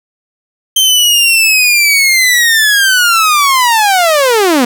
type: linear sweep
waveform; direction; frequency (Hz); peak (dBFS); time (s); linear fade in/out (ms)
sawtooth; down; 3136 to 231.5; -3; 0.76-4.65; 5
effects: none